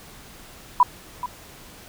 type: tone with echo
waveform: sine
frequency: 987.8 Hz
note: B5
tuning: in tune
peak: -10 dBFS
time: 0.8-0.83 s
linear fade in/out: 2 ms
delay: 430 ms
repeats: 1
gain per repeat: -14 dB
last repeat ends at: 1.26 s
effects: pink hiss -45 dBFS RMS until 1.88 s

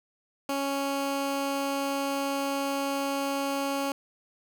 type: tone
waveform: 15% pulse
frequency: 277.2 Hz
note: C#4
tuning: in tune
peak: -21 dBFS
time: 0.49-3.92 s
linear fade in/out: 2 ms
effects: none

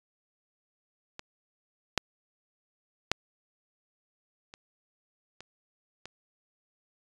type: clicks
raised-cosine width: 0.2 ms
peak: -22 / -6 / -6 / -28 / -27 / -24 dBFS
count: 6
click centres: 1.194 / 1.977 / 3.116 / 4.539 / 5.406 / 6.056 s
effects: resampled to 24000 Hz

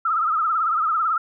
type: tone with vibrato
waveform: sine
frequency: 1291 Hz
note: E6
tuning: 37 cents flat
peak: -18 dBFS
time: 0.05-1.18 s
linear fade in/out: 5 ms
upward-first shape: triangle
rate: 18 Hz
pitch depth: 120 cents each way
effects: none

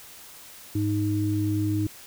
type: tone pair together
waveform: sine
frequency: 103.82 / 311.1 Hz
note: G#2 / D#4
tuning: 0 / 0 cents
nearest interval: octave + perfect fifth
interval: 1900 cents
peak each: -25 dBFS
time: 0.75-1.87 s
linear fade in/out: 5 ms
effects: white hiss -46 dBFS RMS until 2.06 s

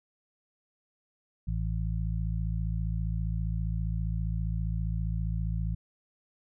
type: harmonic tone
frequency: 55 Hz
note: A1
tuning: in tune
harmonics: 1 / 2 / 3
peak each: -30 / -33 / -35 dBFS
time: 1.47-5.75 s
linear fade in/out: 10 ms
effects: none

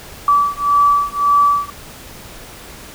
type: beating tone pair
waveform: sine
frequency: 1152 / 1153.8 Hz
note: D6 / D6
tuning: -34 / -31 cents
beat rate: 1.8 Hz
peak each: -14 dBFS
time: 0.28-1.7 s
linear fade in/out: 2 ms
effects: pink hiss -36 dBFS RMS until 2.94 s

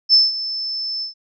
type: tone with ADSR envelope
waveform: sine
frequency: 5274 Hz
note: E8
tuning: in tune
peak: -7 dBFS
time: 0.09-1.14 s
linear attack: 45 ms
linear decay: 180 ms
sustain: -15 dB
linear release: 120 ms
effects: none

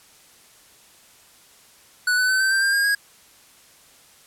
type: tone with pitch steps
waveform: square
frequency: 1480 / 1502.4 / 1525.1 / 1548.2 / 1571.6 / 1595.4 / 1619.6 / 1644.1 Hz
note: F#6 / F#6 / G6 / G6 / G6 / G6 / G#6 / G#6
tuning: 0 / +26 / -48 / -22 / +4 / +30 / -44 / -18 cents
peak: -18 dBFS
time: 2.07-2.95 s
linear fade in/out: 5 ms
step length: 110 ms
effects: white hiss -52 dBFS RMS until 4.26 s + low-pass 12000 Hz 12 dB/octave

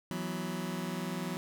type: chord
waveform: sawtooth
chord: E suspended second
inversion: none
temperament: just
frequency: 164.81 / 185.42 / 247.2 Hz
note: E3 / F#3 / B3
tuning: 0 / +4 / +2 cents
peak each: -35 / -33 / -36 dBFS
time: 0.11-1.37 s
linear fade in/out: 0 ms
effects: none

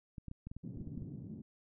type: clicks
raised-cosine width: 5 ms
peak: -32 dBFS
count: 11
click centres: 0.182 / 0.283 / 0.314 / 0.47 / 0.515 / 0.566 / 0.773 / 0.81 / 0.874 / 0.977 / 1.022 s
type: band-pass noise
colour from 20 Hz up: white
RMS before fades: -46 dBFS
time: 0.63-1.42 s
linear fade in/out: 10 ms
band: 110 to 240 Hz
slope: 24 dB/octave
effects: none

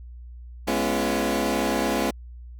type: chord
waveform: 20% pulse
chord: C# dominant seventh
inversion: second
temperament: equal with one note detuned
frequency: 207.7 / 246.9 / 277.2 / 341.4 Hz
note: G#3 / B3 / C#4 / E#4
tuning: 0 / 0 / 0 / -39 cents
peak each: -23 dBFS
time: 0.67-2.11 s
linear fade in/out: 10 ms
effects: added 60 Hz sine -38 dBFS peak until 2.59 s

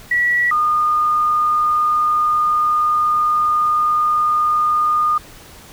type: tone pair in turn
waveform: sine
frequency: 1938 / 1220.9 Hz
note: B6 / D#6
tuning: -33 / -33 cents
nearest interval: minor sixth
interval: 800 cents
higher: first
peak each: -13 dBFS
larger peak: neither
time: 0.11-0.51 / 0.51-5.18 s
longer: second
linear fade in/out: 5 ms
effects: pink hiss -41 dBFS RMS until 5.72 s

